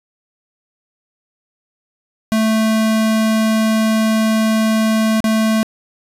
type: tone with dropouts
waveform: square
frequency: 220 Hz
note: A3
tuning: in tune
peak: -13 dBFS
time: 2.32-5.63 s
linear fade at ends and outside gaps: 0 ms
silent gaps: 5.204-5.242 s
effects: resampled to 32000 Hz + 8-bit